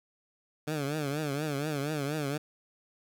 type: tone with vibrato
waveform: 15% pulse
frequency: 146.83 Hz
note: D3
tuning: in tune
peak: -24 dBFS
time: 0.67-2.38 s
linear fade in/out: 10 ms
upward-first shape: triangle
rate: 4.2 Hz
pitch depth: 140 cents each way
effects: none